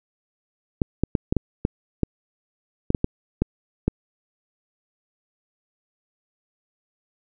clicks, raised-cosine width 3 ms, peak -6 dBFS, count 12, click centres 0.818 / 1.036 / 1.152 / 1.325 / 1.367 / 1.651 / 2.033 / 2.904 / 2.948 / 3.044 / 3.42 / 3.88 s, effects none

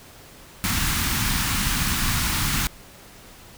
pink band-stop noise, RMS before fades -23 dBFS, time 0.64-2.67 s, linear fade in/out 0 ms, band 260 to 1000 Hz, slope 24 dB/octave, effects pink hiss -46 dBFS RMS until 3.57 s

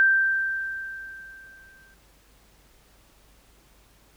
sine tone with exponential decay, 1568 Hz, G6, in tune, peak -14 dBFS, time 0-1.94 s, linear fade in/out 0 ms, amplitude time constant 420 ms, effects added 50 Hz sine -59 dBFS peak until 4.16 s + pink hiss -59 dBFS RMS until 4.16 s

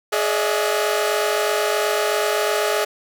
sawtooth tone cluster, 420.6 / 571 / 614 / 662 / 1455 Hz, G#4 / D5 / D#5 / E5 / F#6, +22 / -49 / -23 / +7 / -29 cents, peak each -18 / -24 / -20 / -22 / -27 dBFS, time 0.12-2.85 s, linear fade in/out 10 ms, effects none

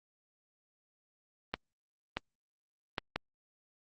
clicks, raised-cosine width 0.3 ms, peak -16 dBFS, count 4, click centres 1.54 / 2.17 / 2.982 / 3.16 s, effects Opus 32 kbps

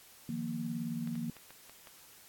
sine chord, Eb suspended second, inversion none, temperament equal, 155.56 / 174.61 / 233.1 Hz, Eb3 / F3 / Bb3, 0 / 0 / 0 cents, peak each -41 / -41 / -36 dBFS, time 0.29-1.3 s, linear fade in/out 2 ms
clicks, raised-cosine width 0.3 ms, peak -36 dBFS, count 6, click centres 1.074 / 1.155 / 1.367 / 1.506 / 1.696 / 1.872 s
effects white hiss -57 dBFS RMS until 2.28 s + AAC 64 kbps

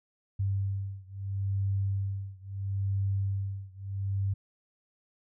sine beating tone pair, 97.8 / 98.55 Hz, G2 / G2, -4 / +10 cents, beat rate 0.75 Hz, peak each -31 / -32 dBFS, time 0.39-4.34 s, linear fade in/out 10 ms, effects none

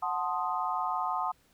sine chord, F# diminished seventh, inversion none, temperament equal with one note detuned, 734.5 / 880 / 1046.5 / 1244.5 Hz, F#5 / A5 / C6 / Eb6, -13 / 0 / 0 / 0 cents, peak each -34 dBFS, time 0.02-1.32 s, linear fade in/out 10 ms, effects pink hiss -66 dBFS RMS until 1.53 s

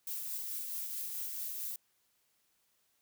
violet noise with tremolo, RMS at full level -38 dBFS, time 0.07-1.76 s, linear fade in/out 2 ms, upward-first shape triangle, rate 4.6 Hz, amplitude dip 35%, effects white hiss -75 dBFS RMS until 3.01 s

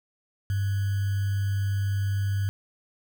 sine tone with sample-and-hold, 98.9 Hz, G2, 16 cents sharp, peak -23 dBFS, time 0.5-2.49 s, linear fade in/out 0 ms, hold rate 1575 Hz, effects none

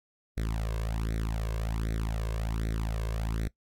sawtooth tone with flanger, 55 Hz, A1, in tune, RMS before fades -31 dBFS, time 0.37-3.48 s, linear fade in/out 5 ms, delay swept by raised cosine 0.5 to 1.9 ms, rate 1.3 Hz, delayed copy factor +1, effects noise-tail reverb RT60 0.1 s tail -21 dB re dry + AAC 64 kbps

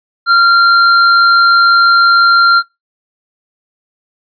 square tone, 1383 Hz, F6, 17 cents flat, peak -5 dBFS, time 0.26-2.63 s, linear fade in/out 50 ms, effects noise-tail reverb RT60 0.2 s tail -21 dB re dry + resampled to 11025 Hz

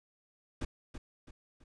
brown noise with echo, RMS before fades -35 dBFS, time 0.61-0.65 s, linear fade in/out 5 ms, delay 330 ms, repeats 3, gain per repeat -8 dB, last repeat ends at 1.64 s, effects resampled to 22050 Hz

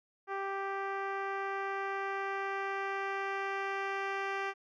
10% pulse tone with low-pass filter sweep, 392 Hz, G4, in tune, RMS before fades -36 dBFS, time 0.27-4.54 s, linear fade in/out 50 ms, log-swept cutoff 1400 to 2800 Hz, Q 0.92, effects none

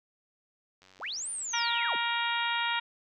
click train, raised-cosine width 0.2 ms, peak -39 dBFS, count 91, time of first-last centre 0.82-1.776 s, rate 94.1 Hz
sine linear two-way sweep, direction up then down, 67.9 to 9397 to 67.9 Hz, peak -33 dBFS, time 0.99-1.97 s, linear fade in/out 50 ms, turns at 1.3 s
harmonic tone, 469.3 Hz, A#4, 12 cents sharp, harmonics 2 / 3 / 4 / 5 / 6 / 7 / 8, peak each -32 / -34 / -35 / -36 / -37 / -37 / -38 dBFS, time 1.53-2.8 s, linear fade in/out 10 ms
effects none

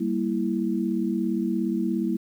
sine chord, E diminished, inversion first, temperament equal, 196 / 233.1 / 329.6 Hz, G3 / Bb3 / E4, 0 / 0 / 0 cents, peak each -27 dBFS, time 0-2.17 s, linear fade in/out 10 ms, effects 9-bit

